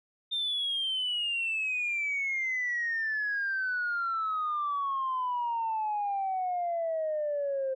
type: exponential sweep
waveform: sine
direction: down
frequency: 3631 to 523.3 Hz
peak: -27 dBFS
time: 0.31-7.75 s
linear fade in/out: 20 ms
effects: tanh soft clip ceiling -24 dBFS